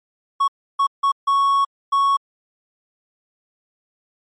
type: tone bursts at uneven times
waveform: triangle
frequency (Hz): 1108.7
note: C#6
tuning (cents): 0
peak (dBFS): -12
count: 5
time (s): 0.4-0.48 / 0.79-0.87 / 1.03-1.12 / 1.27-1.65 / 1.92-2.17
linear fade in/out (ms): 10
effects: MP3 48 kbps